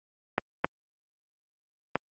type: clicks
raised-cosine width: 0.5 ms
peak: -7 dBFS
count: 3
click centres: 0.381 / 0.645 / 1.956 s
effects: high-pass 150 Hz 12 dB/octave + Opus 24 kbps